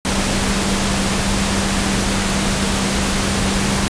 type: tone in noise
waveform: sine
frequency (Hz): 196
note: G3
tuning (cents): 0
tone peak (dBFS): -21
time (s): 0.05-3.88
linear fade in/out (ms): 0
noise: pink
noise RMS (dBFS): -19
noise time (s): 0.05-3.88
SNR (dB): -5
effects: resampled to 22050 Hz